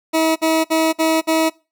20% pulse tone bursts, 320.9 Hz, E4, 46 cents flat, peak -9 dBFS, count 5, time 0.13-1.5 s, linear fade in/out 20 ms, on 230 ms, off 55 ms, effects noise-tail reverb RT60 0.3 s tail -23 dB re dry

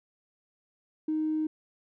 triangle tone with tanh clipping, 311.1 Hz, D#4, in tune, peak -26 dBFS, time 1.08-1.47 s, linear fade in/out 5 ms, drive 4 dB, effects none

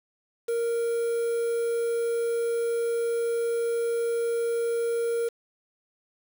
triangle tone with quantisation, 466.2 Hz, A#4, in tune, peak -22 dBFS, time 0.48-5.29 s, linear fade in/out 10 ms, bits 7, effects none

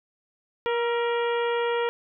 harmonic tone with a mistuned harmonic, 473 Hz, A#4, 25 cents sharp, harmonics 1 / 2 / 3 / 4 / 5 / 6 / 7, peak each -24 / -30 / -34 / -36 / -38 / -40 / -41 dBFS, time 0.66-1.89 s, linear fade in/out 0 ms, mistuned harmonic 3, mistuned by -47 cents, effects none

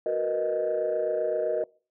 sine chord, B major seventh, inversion second, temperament equal, 370 / 466.2 / 493.9 / 622.3 Hz, F#4 / A#4 / B4 / D#5, 0 / 0 / 0 / 0 cents, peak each -32 / -28 / -32 / -26 dBFS, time 0.06-1.64 s, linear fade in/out 2 ms, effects noise-tail reverb RT60 0.4 s tail -25 dB re dry + tanh soft clip ceiling -18 dBFS

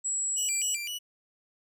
sine tone, 7750 Hz, B8, 34 cents flat, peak -27 dBFS, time 0.04-0.77 s, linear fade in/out 20 ms
sawtooth tone with vibrato, 2637 Hz, E7, in tune, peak -30 dBFS, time 0.36-0.99 s, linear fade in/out 20 ms, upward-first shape square, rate 3.9 Hz, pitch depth 190 cents each way
effects none

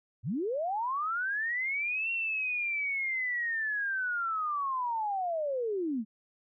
sine linear two-way sweep, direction up then down, 89.3 to 2742 to 203.4 Hz, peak -29 dBFS, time 0.23-6.05 s, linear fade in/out 50 ms, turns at 2.11 s, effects none

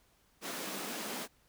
pink high-pass noise, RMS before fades -40 dBFS, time 0.41-1.28 s, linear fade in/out 50 ms, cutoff 180 Hz, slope 48 dB/octave, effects pink hiss -69 dBFS RMS until 1.48 s

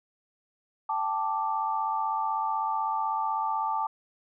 sine chord, G suspended second, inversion none, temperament equal, 784 / 880 / 1174.7 Hz, G5 / A5 / D6, 0 / 0 / 0 cents, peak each -34 / -28 / -31 dBFS, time 0.89-3.87 s, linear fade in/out 5 ms, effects none

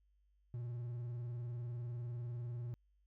triangle tone with vibrato, 120 Hz, B2, 49 cents flat, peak -38 dBFS, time 0.54-2.74 s, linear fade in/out 0 ms, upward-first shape sine, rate 20 Hz, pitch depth 70 cents each way, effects added 50 Hz sine -70 dBFS peak until 3.06 s

